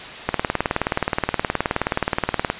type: click train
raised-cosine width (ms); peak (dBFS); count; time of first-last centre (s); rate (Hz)
0.5; -3; 43; 0.29-2.501; 19
effects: white hiss -34 dBFS RMS until 2.59 s + resampled to 8000 Hz